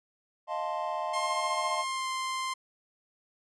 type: chord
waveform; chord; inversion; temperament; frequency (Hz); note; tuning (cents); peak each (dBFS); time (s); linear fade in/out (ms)
triangle; F dominant seventh; third; equal; 622.3 / 698.5 / 880 / 1046.5; Eb5 / F5 / A5 / C6; 0 / 0 / 0 / 0; -34; 0.47-1.85; 50
type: tone with pitch glide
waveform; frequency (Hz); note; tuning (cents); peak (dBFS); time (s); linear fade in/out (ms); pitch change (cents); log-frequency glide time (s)
sawtooth; 1061 to 1046.4; C6 to C6; +24 to 0; -27; 1.13-2.54; 10; -24; 1.85-2.09
effects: resampled to 24000 Hz